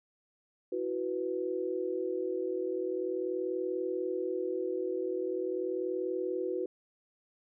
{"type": "chord", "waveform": "sine", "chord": "E suspended second", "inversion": "none", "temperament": "equal", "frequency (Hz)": [329.6, 370, 493.9], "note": ["E4", "F#4", "B4"], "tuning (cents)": [0, 0, 0], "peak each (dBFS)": [-38, -33, -36], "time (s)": [0.72, 6.66], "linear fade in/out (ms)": 5, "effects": []}